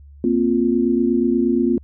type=chord; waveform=sine; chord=Bb suspended second; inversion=none; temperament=equal; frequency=233.1 / 261.6 / 349.2 Hz; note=Bb3 / C4 / F4; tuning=0 / 0 / 0 cents; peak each=-19 dBFS; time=0.24-1.78 s; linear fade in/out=2 ms; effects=added 71 Hz sine -40 dBFS peak until 1.83 s